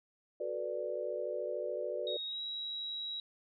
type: chord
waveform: sine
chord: B minor seventh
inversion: second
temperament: equal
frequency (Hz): 370 / 440 / 493.9 / 587.3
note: F#4 / A4 / B4 / D5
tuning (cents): 0 / 0 / 0 / 0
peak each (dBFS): -42 / -43 / -39 / -38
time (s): 0.4-2.17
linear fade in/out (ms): 5
type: tone with pitch glide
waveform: sine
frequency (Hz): 3766 to 3863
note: A#7 to B7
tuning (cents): +17 to -39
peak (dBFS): -37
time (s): 2.07-3.2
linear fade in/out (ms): 2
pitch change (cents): +44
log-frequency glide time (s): 2.25-2.4
effects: none